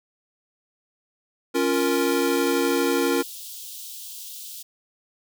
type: chord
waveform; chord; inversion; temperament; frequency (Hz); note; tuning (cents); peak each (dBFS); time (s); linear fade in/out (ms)
square; Bb minor; first; equal; 277.2 / 349.2 / 466.2; Db4 / F4 / Bb4; 0 / 0 / 0; -25; 1.54-3.23; 20
type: high-pass noise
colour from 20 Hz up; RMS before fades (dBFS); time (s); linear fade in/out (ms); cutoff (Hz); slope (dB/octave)
white; -38; 1.73-4.63; 10; 3000; 48
effects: none